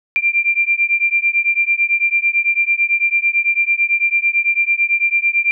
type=beating tone pair; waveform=sine; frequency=2370 / 2379 Hz; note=D7 / D7; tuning=+15 / +22 cents; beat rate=9 Hz; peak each=-16 dBFS; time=0.16-5.51 s; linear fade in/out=0 ms; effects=none